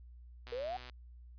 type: click train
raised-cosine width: 0.2 ms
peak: -32 dBFS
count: 54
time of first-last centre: 0.47-0.897 s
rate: 124 Hz
type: exponential sweep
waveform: sine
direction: up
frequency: 462.1 to 772 Hz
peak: -36 dBFS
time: 0.52-0.77 s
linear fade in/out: 5 ms
effects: added 60 Hz sine -51 dBFS peak until 1.38 s + resampled to 11025 Hz